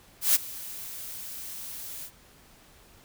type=noise with ADSR envelope; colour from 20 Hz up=blue; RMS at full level=-19 dBFS; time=0.21-2.11 s; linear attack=140 ms; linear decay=21 ms; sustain=-20 dB; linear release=68 ms; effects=pink hiss -56 dBFS RMS until 3.04 s